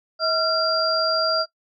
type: tone cluster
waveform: sine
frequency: 641 / 1373 / 4764 Hz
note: E5 / F6 / D8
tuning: -49 / -30 / +24 cents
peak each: -23 dBFS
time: 0.19-1.46 s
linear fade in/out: 50 ms
effects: noise-tail reverb RT60 0.1 s tail -21 dB re dry